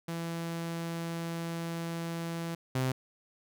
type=tone pair in turn; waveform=sawtooth; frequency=167.2 / 129.76 Hz; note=E3 / C3; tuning=+25 / -14 cents; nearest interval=major third; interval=439 cents; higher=first; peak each=-30 / -24 dBFS; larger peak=second; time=0.08-2.55 / 2.75-2.92 s; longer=first; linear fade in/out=5 ms; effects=none